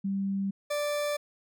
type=tone pair in turn; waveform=sine / 40% pulse; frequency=196 / 587.3 Hz; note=G3 / D5; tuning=0 / 0 cents; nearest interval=octave + perfect fifth; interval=1900 cents; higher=second; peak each=-27 dBFS; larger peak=neither; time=0.04-0.51 / 0.7-1.17 s; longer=neither; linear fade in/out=10 ms; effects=none